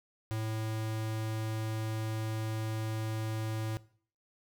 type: tone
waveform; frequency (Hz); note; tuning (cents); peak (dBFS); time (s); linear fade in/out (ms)
square; 110; A2; 0; -33; 0.31-3.77; 0
effects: noise-tail reverb RT60 0.5 s tail -19 dB re dry